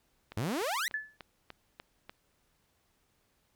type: click train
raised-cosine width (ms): 0.3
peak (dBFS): -28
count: 7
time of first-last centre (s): 0.32-2.095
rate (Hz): 3.38
type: exponential sweep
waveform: sawtooth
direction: up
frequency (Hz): 95.3 to 2068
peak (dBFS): -27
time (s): 0.37-0.88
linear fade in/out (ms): 0
type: tone with exponential decay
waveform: sine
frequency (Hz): 1731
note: A6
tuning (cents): -29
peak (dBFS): -28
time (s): 0.94-1.17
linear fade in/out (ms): 2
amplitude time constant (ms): 48
effects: pink hiss -73 dBFS RMS until 3.55 s